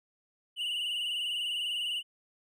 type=tone with vibrato; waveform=triangle; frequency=2900 Hz; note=F#7; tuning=35 cents flat; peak=-29 dBFS; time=0.56-2.03 s; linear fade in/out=50 ms; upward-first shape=triangle; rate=20 Hz; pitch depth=88 cents each way; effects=none